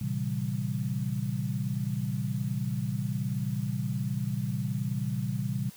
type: chord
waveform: sine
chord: A# diminished seventh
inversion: none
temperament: equal with one note detuned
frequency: 116.54 / 135.27 / 164.81 / 196 Hz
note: A#2 / C#3 / E3 / G3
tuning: 0 / -42 / 0 / 0 cents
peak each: -33 / -32 / -37 / -34 dBFS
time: 0.01-5.7 s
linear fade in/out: 5 ms
effects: white hiss -52 dBFS RMS until 5.76 s